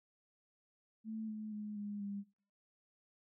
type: tone with pitch steps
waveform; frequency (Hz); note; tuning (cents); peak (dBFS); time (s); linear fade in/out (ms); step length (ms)
sine; 220 / 215.1 / 210.3 / 205.6 / 201; A3 / A3 / G#3 / G#3 / G3; 0 / -39 / +22 / -17 / +44; -40; 1.04-2.24; 50; 240
effects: noise-tail reverb RT60 0.4 s tail -17 dB re dry